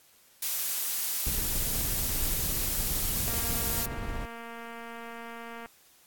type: noise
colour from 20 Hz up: blue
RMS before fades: -30 dBFS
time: 0.42-3.86 s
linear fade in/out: 5 ms
type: noise with tremolo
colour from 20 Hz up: brown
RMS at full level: -33 dBFS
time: 1.26-4.26 s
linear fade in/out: 10 ms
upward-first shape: sine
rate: 17 Hz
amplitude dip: 30%
type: click train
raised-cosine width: 0.5 ms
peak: -28 dBFS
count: 553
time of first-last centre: 3.28-5.659 s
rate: 232 Hz
effects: white hiss -60 dBFS RMS until 6.06 s + AAC 64 kbps